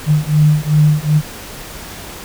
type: beating tone pair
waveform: sine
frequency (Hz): 150 / 152.6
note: D3 / D#3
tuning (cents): +37 / -33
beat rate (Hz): 2.6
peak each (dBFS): -12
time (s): 0.06-1.22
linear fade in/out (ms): 50
effects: pink hiss -31 dBFS RMS until 2.24 s